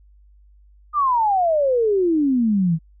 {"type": "exponential sweep", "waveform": "sine", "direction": "down", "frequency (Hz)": [1232, 155.9], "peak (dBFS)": -15, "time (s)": [0.93, 2.79], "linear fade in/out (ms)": 50, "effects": ["added 50 Hz sine -48 dBFS peak until 3 s"]}